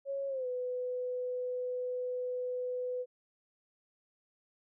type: tone with pitch glide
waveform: sine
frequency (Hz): 551 to 499.5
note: C#5 to B4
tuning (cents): -11 to +20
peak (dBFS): -33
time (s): 0.05-3.06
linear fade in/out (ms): 50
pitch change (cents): -169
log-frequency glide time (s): 0.28-0.47
effects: none